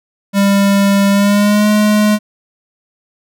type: tone with pitch glide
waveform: square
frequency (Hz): 198.9 to 210.7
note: G3 to G#3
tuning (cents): +25 to +25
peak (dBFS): -9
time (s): 0.33-2.19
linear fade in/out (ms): 50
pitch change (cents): +100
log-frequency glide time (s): 1.1-1.68
effects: none